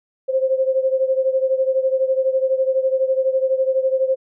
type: beating tone pair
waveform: sine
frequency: 523.3 / 535.3 Hz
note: C5 / C5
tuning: 0 / +39 cents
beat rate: 12 Hz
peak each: -17 / -21 dBFS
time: 0.28-4.16 s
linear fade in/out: 20 ms
effects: none